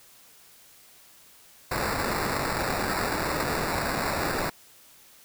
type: noise with sample-and-hold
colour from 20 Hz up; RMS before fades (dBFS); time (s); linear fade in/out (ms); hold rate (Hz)
white; -28; 1.71-4.5; 5; 3150
effects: white hiss -54 dBFS RMS until 5.24 s